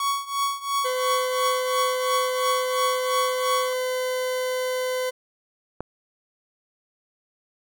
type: tone with tremolo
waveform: 45% pulse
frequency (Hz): 1118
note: C#6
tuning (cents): +14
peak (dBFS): -20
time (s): 0-3.73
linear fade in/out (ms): 2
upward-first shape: triangle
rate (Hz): 2.9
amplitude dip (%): 90
type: tone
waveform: 40% pulse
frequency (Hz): 509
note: C5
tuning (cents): -48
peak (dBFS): -23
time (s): 0.84-5.11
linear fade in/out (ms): 20
type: click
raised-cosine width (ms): 1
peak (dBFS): -16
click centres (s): 5.806
effects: none